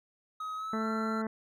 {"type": "tone with pitch glide", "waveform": "triangle", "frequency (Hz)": [1267, 1357.9], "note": ["D#6", "F6"], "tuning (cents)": [31, -49], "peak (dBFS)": -33, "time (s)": [0.4, 1.22], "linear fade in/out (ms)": 5, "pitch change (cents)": 120, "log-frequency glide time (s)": [0.56, 0.87]}
{"type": "harmonic tone", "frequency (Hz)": 220, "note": "A3", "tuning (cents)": 0, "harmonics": [1, 2, 3, 4, 5, 6, 7, 8, 9], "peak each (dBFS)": [-32, -38, -42, -44, -46, -48, -49, -50, -51], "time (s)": [0.73, 1.27], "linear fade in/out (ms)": 2}
{"effects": []}